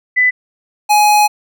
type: tone pair in turn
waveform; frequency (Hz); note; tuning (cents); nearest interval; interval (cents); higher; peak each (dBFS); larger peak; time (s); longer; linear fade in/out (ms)
sine / square; 1999 / 838.1; B6 / G#5; +20 / +16; octave + minor third; 1504; first; -8; neither; 0.16-0.31 / 0.89-1.28; second; 20
effects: none